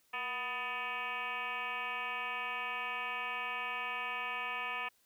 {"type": "tone with frequency modulation", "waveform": "sine", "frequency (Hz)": 1760, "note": "A6", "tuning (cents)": 0, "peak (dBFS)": -35, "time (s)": [0.13, 4.89], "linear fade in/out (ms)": 10, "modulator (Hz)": 256, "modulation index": 3.9, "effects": ["white hiss -71 dBFS RMS until 5.05 s"]}